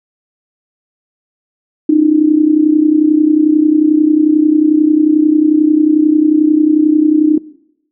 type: tone with amplitude modulation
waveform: sine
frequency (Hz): 306.4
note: D#4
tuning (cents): -27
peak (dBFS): -3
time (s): 1.89-7.38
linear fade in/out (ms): 5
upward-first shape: sine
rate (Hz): 31.2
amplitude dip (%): 75
effects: noise-tail reverb RT60 0.8 s tail -20 dB re dry